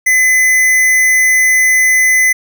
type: tone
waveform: square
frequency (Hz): 2025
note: B6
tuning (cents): +43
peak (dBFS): -8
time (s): 0.06-2.33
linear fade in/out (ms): 10
effects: none